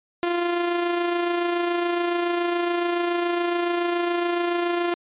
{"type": "tone with amplitude modulation", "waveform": "sawtooth", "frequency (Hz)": 347.2, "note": "F4", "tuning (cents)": -10, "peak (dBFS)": -16, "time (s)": [0.23, 4.94], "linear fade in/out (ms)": 0, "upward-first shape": "sine", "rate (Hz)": 27.1, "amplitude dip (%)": 35, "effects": ["resampled to 8000 Hz"]}